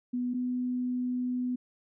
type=tone pair in turn; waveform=sine; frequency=246.9 / 249.3 Hz; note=B3 / B3; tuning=0 / +16 cents; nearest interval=unison; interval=16 cents; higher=second; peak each=-28 dBFS; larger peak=neither; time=0.13-0.34 / 0.34-1.56 s; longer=second; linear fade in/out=10 ms; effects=none

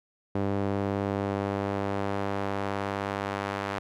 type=tone with band-pass filter sweep; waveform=sawtooth; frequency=99.5 Hz; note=G2; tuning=26 cents sharp; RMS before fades=-30 dBFS; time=0.35-3.79 s; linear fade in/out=5 ms; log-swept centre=400 to 1200 Hz; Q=0.73; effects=none

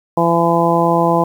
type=harmonic tone; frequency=168.8 Hz; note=E3; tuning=41 cents sharp; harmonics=1 / 2 / 3 / 4 / 5 / 6; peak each=-18 / -18 / -18 / -18 / -18 / -18 dBFS; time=0.17-1.24 s; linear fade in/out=5 ms; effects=7-bit

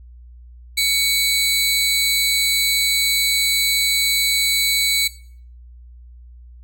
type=tone pair together; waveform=sawtooth; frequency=2237 / 3986 Hz; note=C#7 / B7; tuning=+15 / +15 cents; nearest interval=minor seventh; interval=1000 cents; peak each=-16 dBFS; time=0.77-5.08 s; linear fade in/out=10 ms; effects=noise-tail reverb RT60 0.5 s tail -17 dB re dry + added 60 Hz sine -39 dBFS peak until 6.63 s

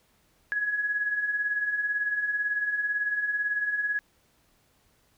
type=beating tone pair; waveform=sine; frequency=1661.2 / 1679.2 Hz; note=G#6 / G#6; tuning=0 / +19 cents; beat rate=18 Hz; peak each=-34 / -26 dBFS; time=0.52-3.99 s; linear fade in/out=0 ms; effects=pink hiss -66 dBFS RMS until 5.17 s

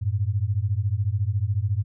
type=beating tone pair; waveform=sine; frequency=94.9 / 108.9 Hz; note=F#2 / A2; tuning=+44 / -17 cents; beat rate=14 Hz; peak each=-24 dBFS; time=0.01-1.84 s; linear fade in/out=20 ms; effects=none

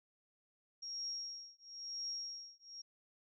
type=tone with tremolo; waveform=sine; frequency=5588 Hz; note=F8; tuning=in tune; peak=-38 dBFS; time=0.82-2.82 s; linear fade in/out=10 ms; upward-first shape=triangle; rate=0.99 Hz; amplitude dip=100%; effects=none

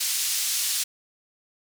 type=band-pass noise; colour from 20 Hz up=pink; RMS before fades=-26 dBFS; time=0-0.84 s; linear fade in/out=10 ms; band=4500 to 13000 Hz; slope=12 dB/octave; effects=none

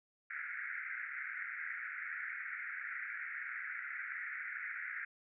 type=band-pass noise; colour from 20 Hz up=white; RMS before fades=-43 dBFS; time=0.3-5.05 s; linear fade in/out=5 ms; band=1400 to 2200 Hz; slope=96 dB/octave; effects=none

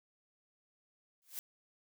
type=noise with exponential growth; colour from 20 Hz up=blue; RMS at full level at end=-38 dBFS; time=1.22-1.39 s; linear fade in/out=0 ms; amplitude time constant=35 ms; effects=none

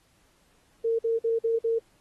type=tone bursts; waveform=sine; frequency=456.4 Hz; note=A#4; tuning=37 cents flat; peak=-22 dBFS; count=5; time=0.84-1.79 s; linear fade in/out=10 ms; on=150 ms; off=50 ms; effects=pink hiss -65 dBFS RMS until 2 s + AAC 32 kbps

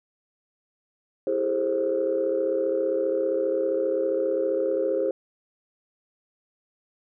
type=tone cluster; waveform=sine; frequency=329.9 / 402.2 / 437.3 / 527 Hz; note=E4 / G4 / A4 / C5; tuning=+1 / +44 / -11 / +12 cents; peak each=-30 / -26 / -32 / -24 dBFS; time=1.27-5.11 s; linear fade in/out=2 ms; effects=tanh soft clip ceiling -14 dBFS

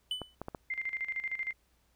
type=tone with exponential decay; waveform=triangle; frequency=3000 Hz; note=F#7; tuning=23 cents sharp; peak=-27 dBFS; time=0.11-0.35 s; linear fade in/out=2 ms; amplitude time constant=51 ms
type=clicks; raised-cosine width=1 ms; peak=-24 dBFS; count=4; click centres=0.217 / 0.416 / 0.484 / 0.548 s
type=tone with tremolo; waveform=sine; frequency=2093 Hz; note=C7; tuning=in tune; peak=-31 dBFS; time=0.7-1.53 s; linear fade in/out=5 ms; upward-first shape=square; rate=13 Hz; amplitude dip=75%
effects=added 60 Hz sine -70 dBFS peak until 1.95 s + pink hiss -72 dBFS RMS until 1.95 s

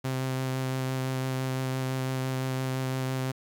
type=tone with vibrato; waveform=sawtooth; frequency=130.81 Hz; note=C3; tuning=in tune; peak=-24 dBFS; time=0.04-3.32 s; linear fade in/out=10 ms; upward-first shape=sine; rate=5.9 Hz; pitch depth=11 cents each way; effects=10-bit

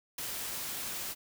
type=noise with ADSR envelope; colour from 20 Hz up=white; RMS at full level=-36 dBFS; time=0.18-1.15 s; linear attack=6 ms; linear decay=6 ms; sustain=-2 dB; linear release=37 ms; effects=none

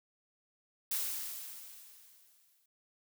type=noise with exponential decay; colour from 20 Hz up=blue; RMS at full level=-33 dBFS; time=0.91-2.66 s; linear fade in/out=5 ms; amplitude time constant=380 ms; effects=none

